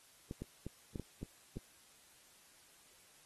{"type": "clicks", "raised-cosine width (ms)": 3, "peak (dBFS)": -29, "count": 7, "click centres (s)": [0.311, 0.42, 0.666, 0.958, 0.997, 1.23, 1.57], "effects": ["white hiss -64 dBFS RMS until 3.25 s", "AAC 32 kbps"]}